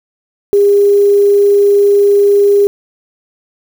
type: tone with quantisation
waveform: sine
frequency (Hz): 404.7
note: G#4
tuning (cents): -45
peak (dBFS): -5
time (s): 0.53-2.67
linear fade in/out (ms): 0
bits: 5
effects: none